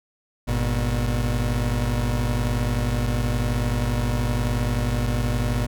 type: tone pair together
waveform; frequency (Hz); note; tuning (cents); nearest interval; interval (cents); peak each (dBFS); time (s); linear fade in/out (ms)
30% pulse; 50.5 / 120; G#1 / B2; -48 / -49; octave + minor third; 1499; -21; 0.47-5.67; 20
effects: none